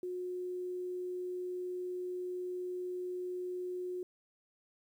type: tone with quantisation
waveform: sine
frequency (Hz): 362.1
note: F#4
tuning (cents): -37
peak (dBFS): -36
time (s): 0.03-4.03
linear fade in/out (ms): 2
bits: 11
effects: none